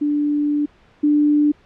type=tone pair in turn; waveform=sine; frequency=293.7 / 295.7 Hz; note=D4 / D4; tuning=0 / +12 cents; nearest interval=unison; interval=12 cents; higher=second; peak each=-16 / -12 dBFS; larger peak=second; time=0.01-0.66 / 1.03-1.52 s; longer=first; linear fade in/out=10 ms; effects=pink hiss -53 dBFS RMS until 1.65 s + low-pass 3000 Hz 12 dB/octave